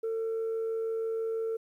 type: tone with amplitude modulation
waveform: sine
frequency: 450 Hz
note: A4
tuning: 39 cents sharp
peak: -26 dBFS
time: 0.03-1.57 s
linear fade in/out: 10 ms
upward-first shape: sine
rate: 86.1 Hz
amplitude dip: 30%
effects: tanh soft clip ceiling -27 dBFS + 11-bit